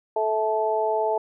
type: harmonic tone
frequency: 217.6 Hz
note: A3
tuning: 19 cents flat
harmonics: 2 / 3 / 4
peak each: -25 / -25 / -25 dBFS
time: 0.16-1.18 s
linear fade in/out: 5 ms
effects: none